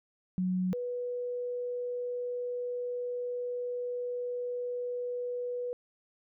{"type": "tone pair in turn", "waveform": "sine", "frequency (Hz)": [183.7, 490.4], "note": ["F#3", "B4"], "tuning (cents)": [-12, -12], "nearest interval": "octave + perfect fourth", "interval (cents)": 1700, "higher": "second", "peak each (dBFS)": [-27, -32], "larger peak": "first", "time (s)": [[0.38, 0.73], [0.73, 5.73]], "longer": "second", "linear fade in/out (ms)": 0, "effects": []}